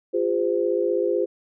sine tone cluster, 349.3 / 405.2 / 513 Hz, F4 / G#4 / C5, 0 / -43 / -34 cents, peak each -24 dBFS, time 0.13-1.26 s, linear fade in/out 20 ms, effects none

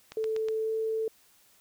click train, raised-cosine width 0.2 ms, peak -24 dBFS, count 4, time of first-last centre 0.12-0.485 s, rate 8.21 Hz
sine tone with pitch glide, 440 to 442.8 Hz, A4 to A4, 0 to +11 cents, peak -27 dBFS, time 0.17-1.08 s, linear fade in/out 2 ms, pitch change +11 cents, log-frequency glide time 0.63-0.71 s
effects white hiss -62 dBFS RMS until 1.6 s

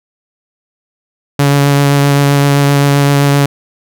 sawtooth tone with vibrato, 141.6 Hz, C#3, 37 cents sharp, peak -3 dBFS, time 1.39-3.46 s, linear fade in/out 5 ms, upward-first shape triangle, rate 7.7 Hz, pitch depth 15 cents each way, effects none

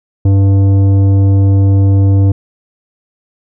sine tone with tanh clipping, 98 Hz, G2, in tune, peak -7 dBFS, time 0.25-2.32 s, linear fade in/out 5 ms, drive 11 dB, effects none

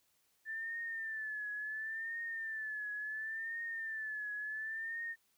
sine tone with vibrato, 1764 Hz, A6, 4 cents sharp, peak -38 dBFS, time 0.45-5.16 s, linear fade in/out 50 ms, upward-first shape triangle, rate 0.71 Hz, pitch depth 88 cents each way, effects white hiss -75 dBFS RMS until 5.37 s

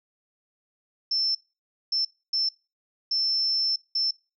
sine tone bursts at uneven times, 5330 Hz, E8, 18 cents sharp, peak -22 dBFS, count 5, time 1.11-1.35 / 1.92-2.05 / 2.33-2.49 / 3.11-3.76 / 3.95-4.11 s, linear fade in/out 5 ms, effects noise-tail reverb RT60 0.3 s tail -24 dB re dry

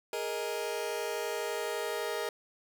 sawtooth chord, Ab suspended second, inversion none, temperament just, 415.3 / 467.2 / 623 Hz, Ab4 / Bb4 / Eb5, 0 / +4 / +2 cents, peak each -33 / -32 / -34 dBFS, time 0.13-2.29 s, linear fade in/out 2 ms, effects none

